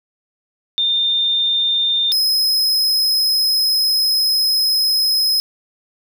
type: tone pair in turn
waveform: sine / 45% pulse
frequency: 3614 / 5111 Hz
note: A7 / D#8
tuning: +46 / +46 cents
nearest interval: tritone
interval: 600 cents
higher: second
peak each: -14 dBFS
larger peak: neither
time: 0.78-2.12 / 2.12-5.4 s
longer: second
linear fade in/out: 0 ms
effects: none